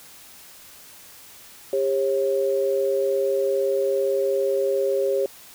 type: tone pair together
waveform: sine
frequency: 400 / 542.5 Hz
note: G4 / C#5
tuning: +35 / -37 cents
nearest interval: perfect fourth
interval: 528 cents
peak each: -22 dBFS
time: 1.73-5.26 s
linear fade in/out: 2 ms
effects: white hiss -46 dBFS RMS until 5.54 s